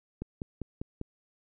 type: click train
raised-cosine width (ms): 3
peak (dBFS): -22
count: 5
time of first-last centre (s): 0.22-1.014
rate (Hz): 5.04
effects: none